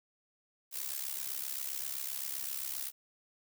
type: noise with amplitude modulation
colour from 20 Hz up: blue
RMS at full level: -35 dBFS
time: 0.71-2.92 s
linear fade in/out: 50 ms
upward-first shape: sine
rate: 67.7 Hz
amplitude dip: 80%
effects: none